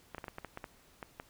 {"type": "clicks", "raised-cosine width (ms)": 0.5, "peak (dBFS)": -26, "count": 10, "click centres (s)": [0.147, 0.182, 0.242, 0.282, 0.384, 0.447, 0.574, 0.642, 1.028, 1.199], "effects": ["pink hiss -63 dBFS RMS until 1.29 s"]}